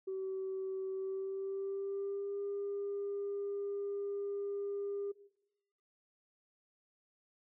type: tone with pitch glide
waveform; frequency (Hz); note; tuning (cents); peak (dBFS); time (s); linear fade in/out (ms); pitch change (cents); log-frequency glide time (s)
sine; 381.6 to 402.2; G4 to G4; -47 to +44; -35; 0.07-5.12; 10; +91; 0.91-2.41
effects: noise-tail reverb RT60 0.9 s tail -18 dB re dry + tanh soft clip ceiling -32 dBFS